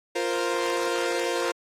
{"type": "chord", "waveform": "sawtooth", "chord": "F suspended fourth", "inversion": "none", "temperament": "equal", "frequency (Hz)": [349.2, 466.2, 523.3], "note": ["F4", "Bb4", "C5"], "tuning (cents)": [0, 0, 0], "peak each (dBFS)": [-25, -25, -25], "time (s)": [0.15, 1.52], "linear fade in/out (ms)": 10, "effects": ["low-pass 9000 Hz 12 dB/octave", "AAC 48 kbps"]}